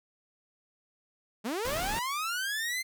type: linear sweep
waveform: sawtooth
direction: up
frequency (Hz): 196 to 2100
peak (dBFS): -27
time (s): 1.44-2.83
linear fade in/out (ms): 20
type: noise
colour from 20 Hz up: pink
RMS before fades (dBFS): -36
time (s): 1.65-1.99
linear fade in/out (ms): 0
effects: none